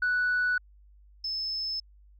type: tone pair in turn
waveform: sine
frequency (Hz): 1480 / 5233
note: F#6 / E8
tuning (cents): 0 / -14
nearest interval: octave + minor seventh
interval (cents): 2186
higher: second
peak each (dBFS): -22 / -29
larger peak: first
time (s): 0.02-0.58 / 1.24-1.8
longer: neither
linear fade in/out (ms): 5
effects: tanh soft clip ceiling -21 dBFS + added 50 Hz sine -53 dBFS peak until 2.19 s